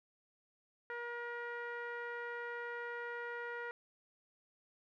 sawtooth tone with low-pass filter, 476.1 Hz, A#4, 37 cents sharp, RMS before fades -43 dBFS, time 0.9-3.71 s, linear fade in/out 0 ms, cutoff 1700 Hz, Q 6.4, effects none

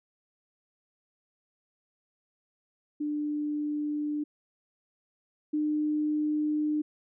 sine tone pair in turn, 297.2 / 302 Hz, D4 / D4, +21 / +48 cents, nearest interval unison, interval 27 cents, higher second, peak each -28 / -25 dBFS, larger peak second, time 3-4.24 / 5.53-6.82 s, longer second, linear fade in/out 10 ms, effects none

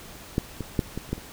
clicks, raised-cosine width 3 ms, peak -9 / -18 / -8 / -17 / -29 / -13 / -28 dBFS, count 7, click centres 0.381 / 0.607 / 0.792 / 0.976 / 1.092 / 1.13 / 1.18 s, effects pink hiss -44 dBFS RMS until 1.32 s

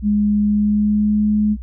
sine tone with pitch glide, 207.7 to 211 Hz, G#3 to G#3, 0 to +28 cents, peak -13 dBFS, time 0.02-1.57 s, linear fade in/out 50 ms, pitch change +28 cents, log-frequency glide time 0.42-1.3 s, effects added 61 Hz sine -28 dBFS peak until 1.62 s

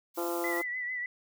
blue noise, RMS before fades -42 dBFS, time 0.14-0.64 s, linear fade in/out 50 ms
harmonic tone, 171.6 Hz, F3, 30 cents flat, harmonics 2 / 3 / 4 / 5 / 6 / 7 / 8, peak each -33 / -37 / -39 / -41 / -43 / -44 / -45 dBFS, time 0.17-0.62 s, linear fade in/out 10 ms
sine tone with vibrato, 1982 Hz, B6, 6 cents sharp, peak -32 dBFS, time 0.44-1.06 s, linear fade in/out 2 ms, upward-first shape triangle, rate 6.7 Hz, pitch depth 55 cents each way
effects none

